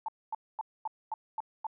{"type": "tone bursts", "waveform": "sine", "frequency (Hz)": 880, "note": "A5", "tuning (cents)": 0, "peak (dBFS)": -31, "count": 7, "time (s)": [0.06, 1.668], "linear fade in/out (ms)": 2, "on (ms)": 24, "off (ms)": 240, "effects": []}